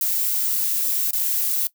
violet noise with dropouts, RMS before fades -22 dBFS, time 0.01-1.67 s, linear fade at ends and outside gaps 2 ms, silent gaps 1.109-1.131 s, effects noise-tail reverb RT60 0.1 s tail -18 dB re dry

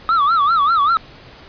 triangle tone with vibrato, 1242 Hz, D#6, 3 cents flat, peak -10 dBFS, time 0.09-0.97 s, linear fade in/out 0 ms, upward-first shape sine, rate 5.1 Hz, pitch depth 180 cents each way, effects pink hiss -41 dBFS RMS until 1.48 s + resampled to 11025 Hz

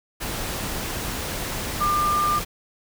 sine tone in noise, 1197 Hz, D6, 33 cents sharp, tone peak -19 dBFS, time 1.8-2.4 s, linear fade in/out 20 ms, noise pink, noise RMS -29 dBFS, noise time 0.2-2.45 s, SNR +7 dB, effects none

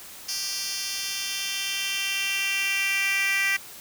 10% pulse tone with high-pass filter sweep, 392 Hz, G4, in tune, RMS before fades -27 dBFS, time 0.28-3.57 s, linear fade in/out 10 ms, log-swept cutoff 4600 to 2100 Hz, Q 3.3, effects white hiss -43 dBFS RMS until 3.8 s

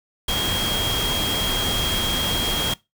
sine tone in noise, 3250 Hz, G#7, 38 cents flat, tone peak -23 dBFS, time 0.28-2.74 s, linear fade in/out 5 ms, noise pink, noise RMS -25 dBFS, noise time 0.28-2.74 s, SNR -1 dB, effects noise-tail reverb RT60 0.2 s tail -21 dB re dry

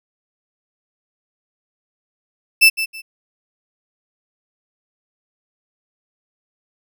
35% pulse tone with echo, 2646 Hz, E7, 6 cents sharp, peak -5 dBFS, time 2.61-2.7 s, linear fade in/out 20 ms, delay 160 ms, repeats 2, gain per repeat -12 dB, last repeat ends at 3.02 s, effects none

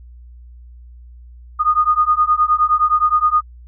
sine beating tone pair, 1226 / 1235.6 Hz, D#6 / D#6, -26 / -12 cents, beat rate 9.6 Hz, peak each -15 dBFS, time 1.59-3.42 s, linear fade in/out 20 ms, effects added 60 Hz sine -37 dBFS peak until 3.67 s

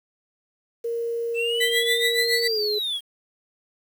sine tone with pitch glide, 466.2 to 420.2 Hz, A#4 to G#4, 0 to +20 cents, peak -24 dBFS, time 0.84-2.79 s, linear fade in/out 10 ms, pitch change -180 cents, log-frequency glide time 2.46-2.6 s
triangle exponential two-way sweep, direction up then down, 2637 to 4827 to 3211 Hz, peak -23 dBFS, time 1.34-3.01 s, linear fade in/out 50 ms, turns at 2.56 s
35% pulse tone with tremolo, 1980 Hz, B6, 4 cents sharp, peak -17 dBFS, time 1.6-2.48 s, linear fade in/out 10 ms, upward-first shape triangle, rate 7.1 Hz, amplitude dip 90%
effects 8-bit

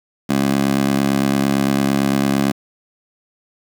15% pulse tone with high-pass filter, 68.9 Hz, C#2, 10 cents flat, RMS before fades -17 dBFS, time 0.29-2.52 s, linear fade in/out 10 ms, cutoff 220 Hz, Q 1.6, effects 7-bit

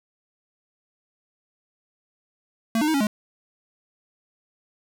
square tone with pitch steps, 226.1 / 302.7 / 316.7 / 277.8 / 210.8 Hz, A3 / D#4 / D#4 / C#4 / G#3, +47 / -48 / +31 / +4 / +26 cents, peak -20 dBFS, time 2.75-3.07 s, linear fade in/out 2 ms, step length 64 ms, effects none

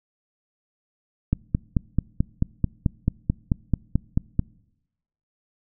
click train, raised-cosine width 5 ms, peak -7 dBFS, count 15, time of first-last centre 1.33-4.393 s, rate 4.57 Hz, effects noise-tail reverb RT60 0.9 s tail -25 dB re dry

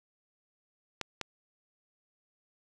clicks, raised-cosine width 0.2 ms, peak -16 / -17 dBFS, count 2, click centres 1.013 / 1.213 s, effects none

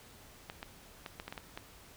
clicks, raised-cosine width 0.3 ms, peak -25 dBFS, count 8, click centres 0.499 / 0.629 / 1.062 / 1.199 / 1.28 / 1.325 / 1.378 / 1.575 s, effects pink hiss -56 dBFS RMS until 1.96 s

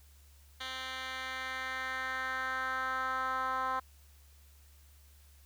10% pulse tone with band-pass filter sweep, 260.4 Hz, C4, 8 cents flat, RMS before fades -36 dBFS, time 0.6-3.8 s, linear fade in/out 10 ms, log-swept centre 2900 to 1100 Hz, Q 2.6, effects added 71 Hz sine -57 dBFS peak until 5.45 s + white hiss -65 dBFS RMS until 5.45 s

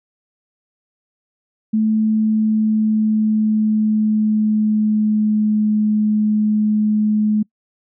sine tone with pitch glide, 217.7 to 212.7 Hz, A3 to G#3, -18 to +42 cents, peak -13 dBFS, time 1.73-7.43 s, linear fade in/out 10 ms, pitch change -40 cents, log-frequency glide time 1.93-5.73 s, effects noise-tail reverb RT60 0.1 s tail -25 dB re dry

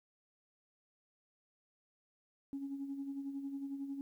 sine tone with tremolo, 276.7 Hz, C#4, 3 cents flat, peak -36 dBFS, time 2.53-4.01 s, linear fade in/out 0 ms, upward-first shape sine, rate 11 Hz, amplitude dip 55%, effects tanh soft clip ceiling -33 dBFS + 12-bit

